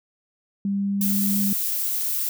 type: tone with pitch glide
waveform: sine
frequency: 198.8 to 200.3 Hz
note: G3 to G3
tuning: +25 to +38 cents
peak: -21 dBFS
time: 0.65-1.53 s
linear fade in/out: 2 ms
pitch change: +13 cents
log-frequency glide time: 0.77-1.38 s
type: noise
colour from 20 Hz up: violet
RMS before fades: -25 dBFS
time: 1.01-2.29 s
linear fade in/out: 2 ms
effects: none